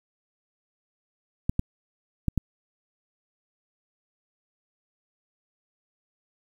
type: clicks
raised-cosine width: 5 ms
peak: -11 dBFS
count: 4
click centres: 1.495 / 1.594 / 2.283 / 2.377 s
effects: 8-bit